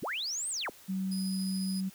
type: linear two-way sweep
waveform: sine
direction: up then down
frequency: 53.4 to 8860 to 53.4 Hz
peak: -32 dBFS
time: 0.02-0.7 s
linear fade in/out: 10 ms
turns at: 0.49 s
type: tone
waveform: sine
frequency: 190 Hz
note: F#3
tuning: 46 cents sharp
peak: -30 dBFS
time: 0.88-1.9 s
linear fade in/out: 20 ms
type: tone with tremolo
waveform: 25% pulse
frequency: 4978 Hz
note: D#8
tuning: in tune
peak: -34 dBFS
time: 1.11-1.81 s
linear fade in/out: 10 ms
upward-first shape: triangle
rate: 14 Hz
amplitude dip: 30%
effects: white hiss -55 dBFS RMS until 1.94 s